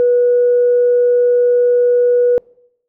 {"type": "tone", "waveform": "sine", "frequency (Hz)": 487.6, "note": "B4", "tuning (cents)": -22, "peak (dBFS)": -8, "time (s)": [0, 2.38], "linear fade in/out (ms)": 0, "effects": ["noise-tail reverb RT60 0.8 s tail -26 dB re dry", "tanh soft clip ceiling -4 dBFS"]}